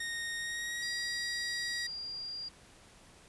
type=tone with pitch glide; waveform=sawtooth; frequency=1857 to 1908.1 Hz; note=A#6 to A#6; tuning=-7 to +40 cents; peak=-32 dBFS; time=0-1.87 s; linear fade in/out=5 ms; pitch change=+47 cents; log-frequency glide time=0.38-0.89 s
type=tone; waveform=sine; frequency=4788 Hz; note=D8; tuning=33 cents sharp; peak=-38 dBFS; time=0.82-2.49 s; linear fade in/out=10 ms
effects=pink hiss -58 dBFS RMS until 3.28 s + resampled to 24000 Hz